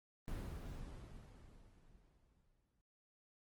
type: noise with exponential decay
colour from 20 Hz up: brown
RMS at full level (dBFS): -41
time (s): 0.28-2.81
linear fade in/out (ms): 0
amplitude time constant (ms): 550
effects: Opus 24 kbps